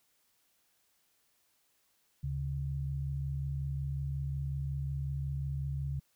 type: tone pair together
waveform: sine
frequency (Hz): 73.42 / 138.9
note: D2 / C#3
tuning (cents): 0 / +4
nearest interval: major seventh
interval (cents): 1104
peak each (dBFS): -37 / -34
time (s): 2.23-6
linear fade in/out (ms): 10
effects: white hiss -73 dBFS RMS until 6.15 s